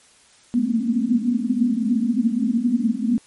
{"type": "band-pass noise", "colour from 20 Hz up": "white", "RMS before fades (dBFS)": -20, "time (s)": [0.54, 3.18], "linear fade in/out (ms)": 0, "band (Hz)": [220, 250], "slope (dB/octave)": 96, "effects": ["white hiss -53 dBFS RMS until 3.26 s", "MP3 48 kbps"]}